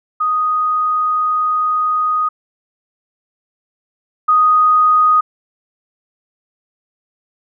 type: tone pair in turn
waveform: sine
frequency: 1244.5 / 1244.5 Hz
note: D#6 / D#6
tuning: 0 / 0 cents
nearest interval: unison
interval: 0 cents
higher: neither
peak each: -13 / -8 dBFS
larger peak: second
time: 0.2-2.29 / 4.28-5.21 s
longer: first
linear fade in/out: 10 ms
effects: none